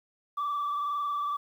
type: tone with frequency modulation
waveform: sine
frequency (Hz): 1163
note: D6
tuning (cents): -17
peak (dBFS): -26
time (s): 0.37-1.37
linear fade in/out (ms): 10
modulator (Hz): 21.9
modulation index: 1.2
effects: tanh soft clip ceiling -26 dBFS + 10-bit

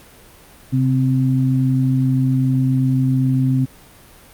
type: tone pair together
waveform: sine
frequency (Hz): 132.5 / 260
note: C3 / C4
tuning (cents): +22 / -11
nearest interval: octave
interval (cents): 1167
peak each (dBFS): -15 / -18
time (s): 0.72-3.66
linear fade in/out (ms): 20
effects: pink hiss -45 dBFS RMS until 4.33 s + Opus 48 kbps

